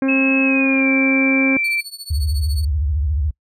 harmonic tone, 267.9 Hz, C4, 41 cents sharp, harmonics 1 / 2 / 3 / 4 / 5 / 6 / 7 / 8 / 9, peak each -15 / -24 / -36 / -34 / -40 / -33 / -44 / -40 / -41 dBFS, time 0.02-1.57 s, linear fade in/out 2 ms
sine tone with pitch glide, 2582 to 2341 Hz, E7 to D7, -37 to -6 cents, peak -17 dBFS, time 0.08-1.81 s, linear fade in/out 10 ms, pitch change -169 cents, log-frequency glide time 0.43-0.88 s
sawtooth tone with tremolo, 4435 Hz, C#8, in tune, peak -24 dBFS, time 1.64-2.65 s, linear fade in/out 5 ms, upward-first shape triangle, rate 14 Hz, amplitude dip 95%
sine tone with vibrato, 73.42 Hz, D2, in tune, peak -16 dBFS, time 2.1-3.31 s, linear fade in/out 10 ms, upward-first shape sine, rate 14 Hz, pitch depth 210 cents each way
effects noise-tail reverb RT60 0.1 s tail -25 dB re dry + resampled to 32000 Hz

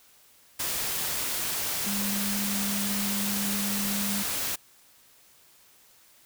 sine tone in noise, 201.9 Hz, G#3, 49 cents flat, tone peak -30 dBFS, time 1.86-4.23 s, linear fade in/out 10 ms, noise white, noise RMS -30 dBFS, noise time 0.59-4.56 s, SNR -3 dB, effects white hiss -58 dBFS RMS until 6.25 s

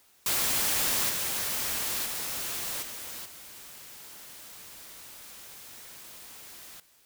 white noise with level steps, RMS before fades -27 / -31 / -34 / -40 / -47 dBFS, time 0.26-6.8 s, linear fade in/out 2 ms, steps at 1.09 / 2.05 / 2.82 / 3.25 s, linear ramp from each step 10 ms, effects white hiss -62 dBFS RMS until 7.05 s

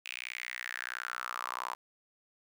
sawtooth tone with high-pass filter sweep, 61.5 Hz, B1, 7 cents flat, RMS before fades -40 dBFS, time 0.05-1.75 s, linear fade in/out 5 ms, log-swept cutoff 2600 to 970 Hz, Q 5.5, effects none

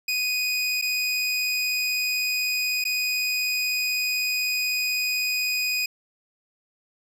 25% pulse tone with dropouts, 2489 Hz, D#7, in tune, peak -19 dBFS, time 0.08-5.86 s, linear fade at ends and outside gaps 5 ms, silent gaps 0.815-0.822 / 2.841-2.851 s, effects none

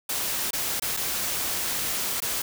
white noise with dropouts, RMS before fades -28 dBFS, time 0.09-2.42 s, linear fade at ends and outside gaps 5 ms, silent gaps 0.508-0.531 / 0.798-0.82 / 0.967-0.971 / 2.203-2.22 s, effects none

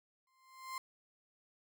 35% pulse tone with exponential growth, 1046.5 Hz, C6, in tune, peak -36 dBFS, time 0.27-0.78 s, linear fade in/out 2 ms, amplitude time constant 110 ms, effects none

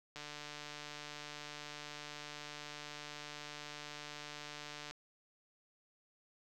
click train, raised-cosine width 0.2 ms, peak -29 dBFS, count 704, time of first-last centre 0.16-4.91 s, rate 148 Hz, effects none

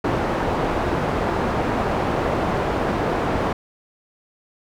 white low-pass noise, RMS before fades -22 dBFS, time 0.04-3.53 s, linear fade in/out 5 ms, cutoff 800 Hz, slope 12 dB/octave, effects none

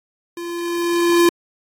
square tone with level ramp, 343.8 Hz, F4, 27 cents flat, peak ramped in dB -28 to -10 dBFS, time 0.37-1.29 s, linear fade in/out 2 ms, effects AAC 64 kbps

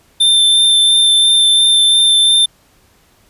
square tone with vibrato, 3567 Hz, A7, 23 cents sharp, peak -8 dBFS, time 0.2-2.46 s, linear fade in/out 10 ms, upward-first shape sine, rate 2.9 Hz, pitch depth 10 cents each way, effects pink hiss -52 dBFS RMS until 3.29 s + resampled to 32000 Hz

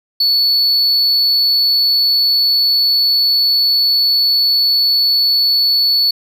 triangle tone, 4435 Hz, C#8, in tune, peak -9 dBFS, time 0.2-6.11 s, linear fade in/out 5 ms, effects none

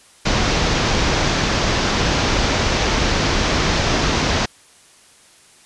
pink low-pass noise, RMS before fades -18 dBFS, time 0.25-4.46 s, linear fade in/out 10 ms, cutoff 6400 Hz, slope 48 dB/octave, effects white hiss -49 dBFS RMS until 5.65 s + resampled to 24000 Hz

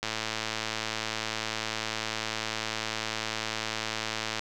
click train, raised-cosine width 0.2 ms, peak -13 dBFS, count 481, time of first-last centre 0.03-4.394 s, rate 110 Hz, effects none

